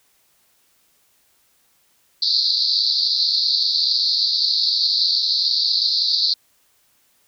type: band-pass noise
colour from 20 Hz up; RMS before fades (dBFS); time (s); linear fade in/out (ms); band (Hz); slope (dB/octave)
white; -19; 2.22-6.34; 5; 4000 to 4800; 96
effects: white hiss -61 dBFS RMS until 7.27 s